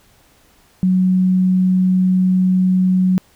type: tone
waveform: sine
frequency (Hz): 185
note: F#3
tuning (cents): 0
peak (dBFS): -11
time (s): 0.83-3.18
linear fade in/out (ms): 0
effects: pink hiss -53 dBFS RMS until 3.35 s